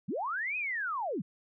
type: linear two-way sweep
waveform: sine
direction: up then down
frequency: 134.2 to 2557 to 134.2 Hz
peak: -31 dBFS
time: 0.08-1.22 s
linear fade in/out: 10 ms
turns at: 0.57 s
effects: none